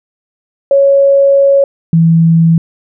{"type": "tone pair in turn", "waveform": "sine", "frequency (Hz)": [554.4, 164.82], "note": ["C#5", "E3"], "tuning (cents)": [0, 0], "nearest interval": "octave + major sixth", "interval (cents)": 2100, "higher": "first", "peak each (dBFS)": -4, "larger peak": "neither", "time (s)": [[0.71, 1.64], [1.93, 2.58]], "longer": "first", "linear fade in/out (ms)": 2, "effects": []}